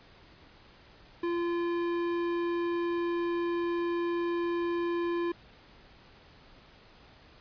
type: tone with tanh clipping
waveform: sine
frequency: 343.6 Hz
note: F4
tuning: 28 cents flat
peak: -30 dBFS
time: 1.23-5.32 s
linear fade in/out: 5 ms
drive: 16 dB
effects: pink hiss -56 dBFS RMS until 7.4 s + resampled to 11025 Hz